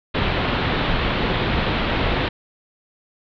pink low-pass noise, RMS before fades -21 dBFS, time 0.14-2.29 s, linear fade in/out 10 ms, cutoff 3900 Hz, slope 48 dB/octave, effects none

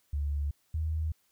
sine tone pair in turn, 72.1 / 78.94 Hz, D2 / D#2, -31 / +26 cents, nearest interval major second, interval 157 cents, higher second, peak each -28 dBFS, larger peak neither, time 0.13-0.51 / 0.74-1.12 s, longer neither, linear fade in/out 5 ms, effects white hiss -71 dBFS RMS until 1.31 s

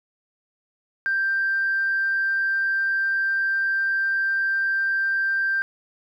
sine tone, 1576 Hz, G6, 9 cents sharp, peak -19 dBFS, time 1.06-5.62 s, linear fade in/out 0 ms, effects tanh soft clip ceiling -15 dBFS + 10-bit

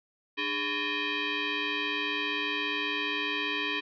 sine tone with frequency modulation, 297.1 Hz, D4, 20 cents sharp, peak -28 dBFS, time 0.37-3.81 s, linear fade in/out 20 ms, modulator 709 Hz, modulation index 4.6, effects none

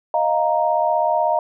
sine chord, Eb suspended second, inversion none, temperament equal, 622.3 / 698.5 / 932.3 Hz, Eb5 / F5 / Bb5, 0 / 0 / 0 cents, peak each -20 dBFS, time 0.14-1.39 s, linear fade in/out 2 ms, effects none

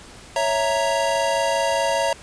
square chord, A# diminished, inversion first, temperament equal, 554.4 / 659.3 / 932.3 Hz, C#5 / E5 / A#5, 0 / 0 / 0 cents, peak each -24 dBFS, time 0.36-2.13 s, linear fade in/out 2 ms, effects pink hiss -43 dBFS RMS until 2.22 s + resampled to 22050 Hz

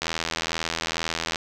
click train, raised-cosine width 0.2 ms, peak -8 dBFS, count 111, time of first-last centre 0.02-1.358 s, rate 82.2 Hz, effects none

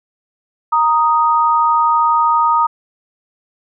sine tone pair together, 932.3 / 1244.5 Hz, A#5 / D#6, 0 / 0 cents, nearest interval perfect fourth, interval 500 cents, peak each -13 dBFS, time 0.72-2.67 s, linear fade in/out 10 ms, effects none

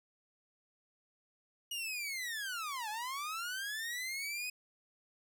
sawtooth linear two-way sweep, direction down then up, 2900 to 827 to 2522 Hz, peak -34 dBFS, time 1.71-4.5 s, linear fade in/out 5 ms, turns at 2.89 s, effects none

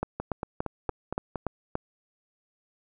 two click trains, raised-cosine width 1 ms, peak -14 / -17 dBFS, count 7 / 6, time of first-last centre 0.03-1.754 / 0.2-1.357 s, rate 3.48 / 4.32 Hz, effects none

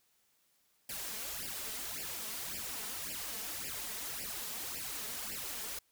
white noise with flanger, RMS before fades -41 dBFS, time 0.89-5.79 s, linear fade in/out 5 ms, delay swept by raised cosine 0.39 to 4.69 ms, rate 1.8 Hz, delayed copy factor +0.95, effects white hiss -73 dBFS RMS until 5.91 s

